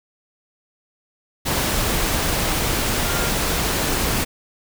sine tone in noise, 1396.9 Hz, F6, in tune, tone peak -30 dBFS, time 3.04-3.3 s, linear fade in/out 20 ms, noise pink, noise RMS -21 dBFS, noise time 1.45-4.25 s, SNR -12 dB, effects none

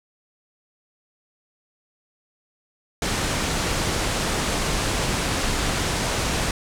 pink low-pass noise, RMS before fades -24 dBFS, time 3.02-6.51 s, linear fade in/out 2 ms, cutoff 9500 Hz, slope 24 dB/octave, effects none

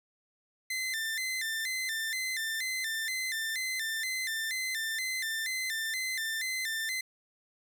sawtooth tone with vibrato, 1915 Hz, A#6, 46 cents sharp, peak -28 dBFS, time 0.7-7.01 s, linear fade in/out 5 ms, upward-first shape square, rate 2.1 Hz, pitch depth 120 cents each way, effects none

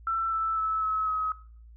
sine tone with pitch steps, 1337 / 1320.9 / 1305 / 1289.2 / 1273.7 Hz, E6 / E6 / E6 / E6 / D#6, +24 / +3 / -18 / -39 / +40 cents, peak -25 dBFS, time 0.07-1.32 s, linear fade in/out 2 ms, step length 250 ms, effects noise-tail reverb RT60 0.5 s tail -19 dB re dry + added 57 Hz sine -47 dBFS peak until 1.76 s

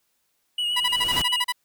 triangle tone with vibrato, 2902 Hz, F#7, 34 cents flat, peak -21 dBFS, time 0.58-1.43 s, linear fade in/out 5 ms, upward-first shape triangle, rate 8.4 Hz, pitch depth 36 cents each way
pink noise with exponential growth, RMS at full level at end -26 dBFS, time 0.62-1.22 s, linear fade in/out 5 ms, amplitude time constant 130 ms
15% pulse tone bursts, 987.8 Hz, B5, in tune, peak -15 dBFS, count 10, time 0.76-1.524 s, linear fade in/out 10 ms, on 44 ms, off 36 ms
effects white hiss -71 dBFS RMS until 1.64 s

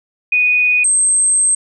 sine tone pair in turn, 2479 / 8338 Hz, D#7 / C9, -7 / -7 cents, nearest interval octave + major sixth, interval 2100 cents, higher second, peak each -10 / -10 dBFS, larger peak neither, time 0.32-0.84 / 0.84-1.55 s, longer second, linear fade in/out 5 ms, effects none

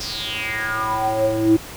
square tone with band-pass filter sweep, 110 Hz, A2, in tune, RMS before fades -21 dBFS, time 0-1.57 s, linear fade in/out 10 ms, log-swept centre 5400 to 300 Hz, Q 6.9, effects pink hiss -36 dBFS RMS until 1.76 s

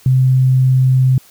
sine tone, 129.8 Hz, C3, 13 cents flat, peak -8 dBFS, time 0.06-1.18 s, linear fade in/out 2 ms, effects white hiss -46 dBFS RMS until 1.3 s

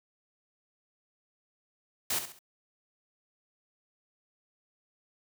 white noise with echo, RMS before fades -30 dBFS, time 2.1-2.19 s, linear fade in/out 5 ms, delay 67 ms, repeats 3, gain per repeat -9 dB, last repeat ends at 2.391 s, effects none

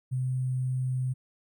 sine tone with sample-and-hold, 128.4 Hz, C3, 32 cents flat, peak -26 dBFS, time 0.11-1.14 s, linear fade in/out 20 ms, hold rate 8820 Hz, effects none

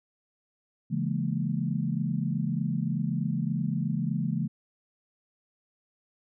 sine chord, A# half-diminished seventh, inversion first, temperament just, 139.85 / 167.82 / 209.8 / 233.1 Hz, C#3 / E3 / G#3 / A#3, +16 / +31 / +18 / 0 cents, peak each -31 / -30 / -32 / -34 dBFS, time 0.9-4.48 s, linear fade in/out 20 ms, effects none

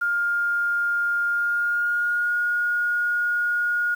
sine tone with pitch glide, 1409 to 1435.3 Hz, F6 to F6, +15 to +47 cents, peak -20 dBFS, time 0.01-3.95 s, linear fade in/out 10 ms, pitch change +32 cents, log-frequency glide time 1.3-2.34 s, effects 8-bit

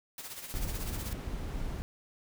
white noise with tremolo, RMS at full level -41 dBFS, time 0.18-1.13 s, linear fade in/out 2 ms, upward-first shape sine, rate 16 Hz, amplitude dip 60%
brown noise, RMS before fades -36 dBFS, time 0.54-1.82 s, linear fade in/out 0 ms
effects none

